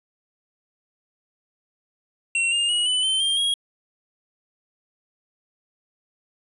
square tone with pitch steps, 2728 / 2814 / 2904 / 2996 / 3091 / 3188 / 3289 Hz, F7 / F7 / F#7 / F#7 / G7 / G7 / G#7, -41 / +12 / -33 / +21 / -25 / +28 / -18 cents, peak -20 dBFS, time 2.35-3.54 s, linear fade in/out 2 ms, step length 170 ms, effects resampled to 24000 Hz

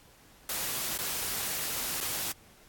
white noise with dropouts, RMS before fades -33 dBFS, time 0.49-2.32 s, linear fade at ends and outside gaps 2 ms, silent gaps 0.975-0.987 / 2.004-2.009 s, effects pink hiss -58 dBFS RMS until 2.68 s + AAC 64 kbps

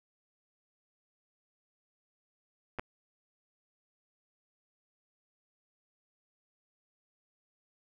clicks, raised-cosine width 0.5 ms, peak -23 / -20 dBFS, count 2, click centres 2.787 / 2.795 s, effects none

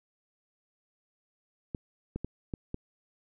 clicks, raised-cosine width 3 ms, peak -21 dBFS, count 5, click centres 1.748 / 2.16 / 2.246 / 2.538 / 2.744 s, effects none

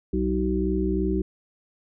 harmonic tone, 63 Hz, B1, 35 cents sharp, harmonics 1 / 3 / 5 / 6, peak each -27 / -27 / -27 / -27 dBFS, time 0.13-1.22 s, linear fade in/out 5 ms, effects none

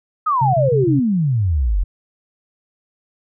sine exponential sweep, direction down, 1300 to 41.2 Hz, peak -14 dBFS, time 0.26-1.84 s, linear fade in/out 10 ms
sine tone bursts, 133.3 Hz, C3, 33 cents sharp, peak -15 dBFS, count 4, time 0.41-0.999 s, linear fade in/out 10 ms, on 130 ms, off 23 ms
effects none

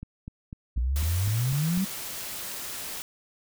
click train, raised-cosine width 5 ms, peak -25 dBFS, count 8, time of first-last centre 0.03-1.776 s, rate 4.01 Hz
sine exponential sweep, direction up, 56.7 to 198.9 Hz, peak -23 dBFS, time 0.76-1.85 s, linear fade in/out 10 ms
white noise, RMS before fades -36 dBFS, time 0.96-3.02 s, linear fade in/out 0 ms
effects none

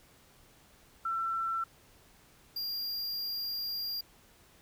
sine / square tone pair in turn, 1343 / 4786 Hz, E6 / D8, +32 / +32 cents, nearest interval octave + minor seventh, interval 2200 cents, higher second, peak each -30 / -34 dBFS, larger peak first, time 1.05-1.64 / 2.56-4.01 s, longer second, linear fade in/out 5 ms, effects pink hiss -61 dBFS RMS until 4.61 s

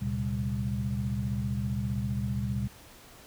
sine tone cluster, 73.2 / 119.8 / 135 / 198.4 Hz, D2 / A#2 / C#3 / G3, -5 / +48 / -45 / +21 cents, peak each -36 / -31 / -37 / -33 dBFS, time 0.01-2.68 s, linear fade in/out 10 ms, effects pink hiss -52 dBFS RMS until 3.26 s

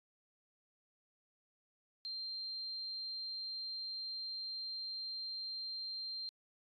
sine tone, 4166 Hz, C8, 8 cents flat, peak -40 dBFS, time 2.05-6.29 s, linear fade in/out 0 ms, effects AAC 32 kbps

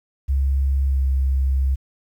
sine tone with pitch glide, 68 to 66.68 Hz, C#2 to C2, -33 to +33 cents, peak -16 dBFS, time 0.28-1.76 s, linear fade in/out 20 ms, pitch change -34 cents, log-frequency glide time 0.87-1.01 s, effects 9-bit

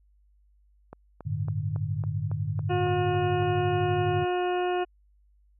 click train, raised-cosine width 1 ms, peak -27 dBFS, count 10, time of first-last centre 0.93-3.423 s, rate 3.61 Hz
sine chord, G suspended second, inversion none, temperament equal with one note detuned, 98 / 110 / 149.05 Hz, G2 / A2 / D3, 0 / 0 / +26 cents, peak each -31 dBFS, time 1.25-4.25 s, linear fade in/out 20 ms
harmonic tone, 359.4 Hz, F4, 50 cents sharp, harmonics 1 / 2 / 3 / 4 / 5 / 7 / 8, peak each -26 / -29 / -39 / -39 / -44 / -42 / -43 dBFS, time 2.69-4.85 s, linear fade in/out 20 ms
effects added 50 Hz sine -59 dBFS peak until 5.59 s

